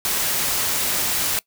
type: noise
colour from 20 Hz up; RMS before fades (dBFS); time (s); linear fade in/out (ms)
white; -22; 0.05-1.39; 0
effects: noise-tail reverb RT60 0.1 s tail -22 dB re dry